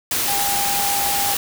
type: tone in noise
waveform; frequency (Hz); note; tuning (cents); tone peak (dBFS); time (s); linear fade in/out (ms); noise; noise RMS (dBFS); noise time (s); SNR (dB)
sine; 804; G5; +44; -23; 0.28-1.34; 2; white; -21; 0.11-1.37; -5
effects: none